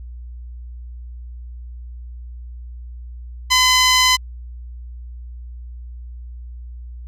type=tone; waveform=10% pulse; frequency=1016 Hz; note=B5; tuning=49 cents sharp; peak=-3 dBFS; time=3.5-4.17 s; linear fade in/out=20 ms; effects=added 60 Hz sine -31 dBFS peak until 7.07 s + low-pass 11000 Hz 12 dB/octave